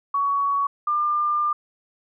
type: tone pair in turn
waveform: sine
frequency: 1123 / 1198.1 Hz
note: C#6 / D6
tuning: +22 / +34 cents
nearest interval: minor second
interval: 112 cents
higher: second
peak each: -19 dBFS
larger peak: neither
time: 0.14-0.67 / 0.87-1.53 s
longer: second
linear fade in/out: 5 ms
effects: none